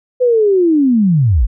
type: linear sweep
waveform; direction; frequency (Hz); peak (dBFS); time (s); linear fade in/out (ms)
sine; down; 510 to 41.2; -8; 0.2-1.47; 20
effects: none